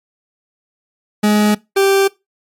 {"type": "tone pair in turn", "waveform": "40% pulse", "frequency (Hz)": [210, 391.5], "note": ["G#3", "G4"], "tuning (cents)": [19, -2], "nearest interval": "major seventh", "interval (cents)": 1079, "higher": "second", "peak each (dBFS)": -9, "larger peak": "neither", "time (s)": [[1.23, 1.55], [1.76, 2.08]], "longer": "neither", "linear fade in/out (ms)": 10, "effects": ["noise-tail reverb RT60 0.2 s tail -21 dB re dry", "MP3 64 kbps"]}